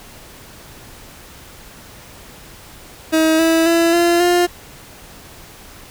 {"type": "tone with pitch steps", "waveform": "30% pulse", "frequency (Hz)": [318.3, 326.5, 334.9, 343.5, 352.4], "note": ["D#4", "E4", "E4", "F4", "F4"], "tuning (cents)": [39, -17, 27, -29, 16], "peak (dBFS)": -9, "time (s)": [3.12, 4.47], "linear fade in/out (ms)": 20, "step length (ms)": 270, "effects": ["pink hiss -40 dBFS RMS until 5.9 s"]}